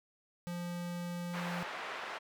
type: tone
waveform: square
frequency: 174.61 Hz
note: F3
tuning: in tune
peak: -38 dBFS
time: 0.47-1.63 s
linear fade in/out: 0 ms
type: band-pass noise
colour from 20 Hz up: pink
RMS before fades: -42 dBFS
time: 1.33-2.19 s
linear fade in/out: 20 ms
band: 750 to 2300 Hz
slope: 12 dB/octave
effects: none